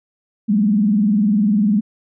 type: tone with vibrato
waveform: sine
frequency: 207.7 Hz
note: G#3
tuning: in tune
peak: -12 dBFS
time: 0.48-1.81 s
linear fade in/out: 20 ms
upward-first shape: triangle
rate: 20 Hz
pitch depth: 210 cents each way
effects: none